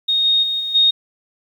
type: tone with level steps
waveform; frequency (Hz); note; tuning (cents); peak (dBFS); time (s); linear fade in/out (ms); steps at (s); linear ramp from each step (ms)
sine; 3717; A#7; -6; -14 / -12 / -18 / -21 / -10; 0.08-0.91; 10; 0.24 / 0.42 / 0.59 / 0.74; 20
effects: 8-bit